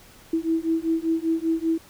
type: beating tone pair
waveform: sine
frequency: 323.9 / 329 Hz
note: E4 / E4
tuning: -30 / -3 cents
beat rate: 5.1 Hz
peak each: -24 / -24 dBFS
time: 0.33-1.78 s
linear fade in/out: 5 ms
effects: pink hiss -50 dBFS RMS until 1.89 s